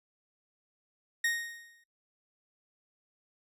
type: tone with exponential decay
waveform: 40% pulse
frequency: 1863 Hz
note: A#6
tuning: 2 cents flat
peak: -24 dBFS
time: 1.24-1.84 s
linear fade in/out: 5 ms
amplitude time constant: 130 ms
effects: noise-tail reverb RT60 0.2 s tail -26 dB re dry + resampled to 32000 Hz